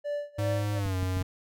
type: tone with tremolo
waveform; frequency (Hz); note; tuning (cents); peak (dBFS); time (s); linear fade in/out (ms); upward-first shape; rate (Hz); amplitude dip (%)
triangle; 583; D5; -13; -26; 0.04-0.8; 20; sine; 2.7; 95
type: tone with pitch glide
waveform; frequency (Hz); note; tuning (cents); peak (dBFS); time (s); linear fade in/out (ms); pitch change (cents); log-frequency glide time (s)
square; 103.83 to 92.5; G#2 to F#2; 0 to 0; -28; 0.38-1.23; 10; -200; 0.75-0.96
type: clicks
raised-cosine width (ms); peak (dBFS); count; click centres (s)
5; -24; 4; 0.861 / 1.029 / 1.17 / 1.214
effects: none